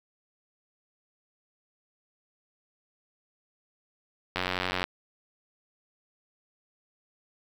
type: click train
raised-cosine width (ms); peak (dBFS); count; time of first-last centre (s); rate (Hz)
0.3; -12; 45; 4.36-4.84; 91.6
effects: 7-bit